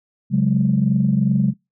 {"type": "chord", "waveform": "sine", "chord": "C# suspended fourth", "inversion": "none", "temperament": "equal with one note detuned", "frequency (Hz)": [136.84, 185, 207.7], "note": ["C#3", "F#3", "G#3"], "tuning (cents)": [-22, 0, 0], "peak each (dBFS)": -18, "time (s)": [0.3, 1.54], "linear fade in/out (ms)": 50, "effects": ["noise-tail reverb RT60 0.2 s tail -24 dB re dry", "tanh soft clip ceiling -5 dBFS"]}